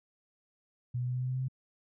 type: tone with pitch steps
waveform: sine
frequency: 123 / 124.07 / 125.15 / 126.24 / 127.34 / 128.45 / 129.56 / 130.69 Hz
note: B2 / B2 / B2 / B2 / C3 / C3 / C3 / C3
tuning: -7 / +8 / +23 / +38 / -47 / -32 / -17 / -2 cents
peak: -30 dBFS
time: 0.94-1.484 s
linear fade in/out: 10 ms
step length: 68 ms
effects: none